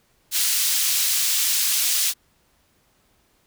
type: high-pass noise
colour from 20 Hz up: pink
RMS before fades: -21 dBFS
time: 0.31-2.14 s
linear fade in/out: 50 ms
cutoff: 4000 Hz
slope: 12 dB/octave
effects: pink hiss -63 dBFS RMS until 3.46 s